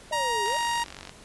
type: exponential two-way sweep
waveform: sine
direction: down then up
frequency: 629 to 392 to 629 Hz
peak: -31 dBFS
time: 0.11-0.57 s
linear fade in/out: 2 ms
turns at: 0.45 s
type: tone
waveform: sawtooth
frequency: 940 Hz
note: A#5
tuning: 14 cents sharp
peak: -21 dBFS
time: 0.12-0.84 s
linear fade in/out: 10 ms
type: click train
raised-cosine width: 0.2 ms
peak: -22 dBFS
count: 31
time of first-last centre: 0.46-1.094 s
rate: 47.3 Hz
effects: pink hiss -49 dBFS RMS until 1.24 s + resampled to 24000 Hz